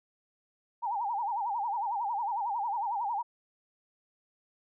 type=tone with vibrato; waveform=sine; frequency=874 Hz; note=A5; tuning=12 cents flat; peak=-29 dBFS; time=0.82-3.23 s; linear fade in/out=20 ms; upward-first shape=sine; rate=11 Hz; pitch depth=180 cents each way; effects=none